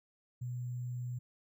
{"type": "tone with sample-and-hold", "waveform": "sine", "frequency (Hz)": 123.47, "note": "B2", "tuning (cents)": 0, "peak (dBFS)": -36, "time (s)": [0.41, 1.19], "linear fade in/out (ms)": 10, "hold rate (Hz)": 7350, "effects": []}